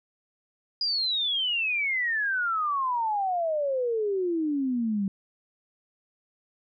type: exponential sweep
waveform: sine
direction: down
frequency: 4927 to 191.3 Hz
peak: -24 dBFS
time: 0.81-5.08 s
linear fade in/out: 2 ms
effects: none